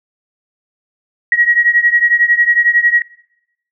sine beating tone pair, 1900 / 1911 Hz, A#6 / A#6, +33 / +43 cents, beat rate 11 Hz, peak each -11 / -13 dBFS, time 1.32-3.02 s, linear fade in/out 2 ms, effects noise-tail reverb RT60 0.8 s tail -22 dB re dry

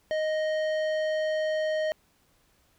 triangle tone with tanh clipping, 622.3 Hz, D#5, in tune, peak -27 dBFS, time 0.11-1.92 s, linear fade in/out 0 ms, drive 17 dB, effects pink hiss -66 dBFS RMS until 2.78 s

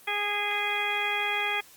harmonic tone, 412.2 Hz, G#4, 13 cents flat, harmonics 1 / 2 / 3 / 4 / 5 / 6 / 8, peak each -38 / -33 / -37 / -35 / -31 / -31 / -35 dBFS, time 0.07-1.61 s, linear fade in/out 10 ms, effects white hiss -53 dBFS RMS until 1.76 s + Opus 32 kbps

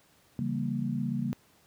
sine chord, C# diminished seventh, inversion none, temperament equal with one note detuned, 138.59 / 166.06 / 196 / 233.1 Hz, C#3 / E3 / G3 / Bb3, 0 / +13 / 0 / 0 cents, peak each -33 / -38 / -34 / -32 dBFS, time 0.39-1.33 s, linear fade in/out 0 ms, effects pink hiss -63 dBFS RMS until 1.66 s + high-pass 80 Hz 12 dB/octave

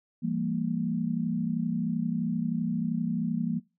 sine tone cluster, 169.4 / 199.8 / 232.4 Hz, E3 / G3 / A#3, +48 / +33 / -5 cents, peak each -31 / -33 / -29 dBFS, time 0.22-3.6 s, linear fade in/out 20 ms, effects noise-tail reverb RT60 0.3 s tail -23 dB re dry

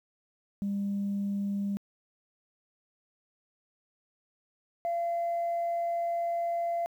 sine tone pair in turn, 200.3 / 683.9 Hz, G3 / F5, +38 / -36 cents, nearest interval octave + major sixth, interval 2126 cents, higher second, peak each -27 / -26 dBFS, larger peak second, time 0.62-1.77 / 4.85-6.86 s, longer second, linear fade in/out 0 ms, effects tanh soft clip ceiling -25 dBFS + 10-bit

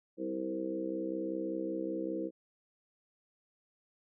harmonic tone with a mistuned harmonic, 65.2 Hz, C2, 5 cents flat, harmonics 3 / 4 / 5 / 6 / 7 / 8, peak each -44 / -46 / -36 / -46 / -41 / -41 dBFS, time 0.17-2.31 s, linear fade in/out 50 ms, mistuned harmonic 7, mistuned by +16 cents, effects none

